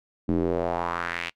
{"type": "tone with band-pass filter sweep", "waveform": "square", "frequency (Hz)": 42.87, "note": "F1", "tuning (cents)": -31, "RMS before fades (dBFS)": -27, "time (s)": [0.28, 1.3], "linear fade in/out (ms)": 10, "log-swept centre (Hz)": [260, 2700], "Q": 2.6, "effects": ["noise-tail reverb RT60 0.1 s tail -23 dB re dry"]}